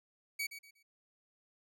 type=tone with echo; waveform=sawtooth; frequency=2264 Hz; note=C#7; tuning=36 cents sharp; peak=-31 dBFS; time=0.39-0.47 s; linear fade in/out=10 ms; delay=120 ms; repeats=3; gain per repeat=-11 dB; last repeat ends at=0.83 s; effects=none